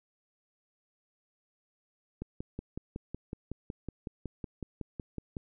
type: click train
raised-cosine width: 3 ms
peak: -24 dBFS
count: 18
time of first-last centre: 2.22-5.368 s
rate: 5.4 Hz
effects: none